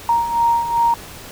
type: beating tone pair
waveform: sine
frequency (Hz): 932 / 934.6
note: A#5 / A#5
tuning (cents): -1 / +4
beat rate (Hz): 2.6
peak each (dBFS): -21 / -15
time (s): 0.09-0.94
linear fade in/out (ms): 2
effects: pink hiss -36 dBFS RMS until 1.31 s